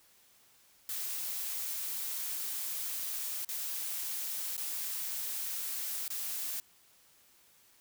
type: noise with dropouts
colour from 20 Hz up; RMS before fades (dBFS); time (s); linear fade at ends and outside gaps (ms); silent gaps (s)
blue; -37; 0.89-6.6; 1; 3.448-3.489 / 4.567-4.578 / 6.08-6.103
effects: white hiss -64 dBFS RMS until 7.8 s